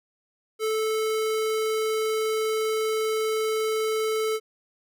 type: tone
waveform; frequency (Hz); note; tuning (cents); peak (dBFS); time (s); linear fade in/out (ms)
square; 437.4; A4; -10; -24; 0.59-4.4; 50
effects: none